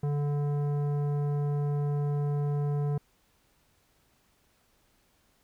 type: tone with tanh clipping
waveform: sine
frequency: 145.1 Hz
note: D3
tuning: 21 cents flat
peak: -28 dBFS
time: 0.03-2.98 s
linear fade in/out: 5 ms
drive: 13 dB
effects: pink hiss -68 dBFS RMS until 5.43 s